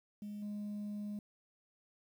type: tone with level steps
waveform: sine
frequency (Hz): 207.3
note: G#3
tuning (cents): -3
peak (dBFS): -40 / -36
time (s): 0.22-1.19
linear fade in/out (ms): 2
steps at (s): 0.42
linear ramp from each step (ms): 5
effects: tanh soft clip ceiling -38 dBFS + 11-bit